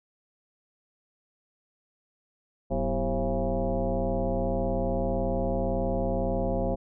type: tone with frequency modulation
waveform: sine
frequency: 246.9 Hz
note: B3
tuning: in tune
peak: -24 dBFS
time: 2.7-6.76 s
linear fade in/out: 20 ms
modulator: 144 Hz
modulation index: 3.2
effects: none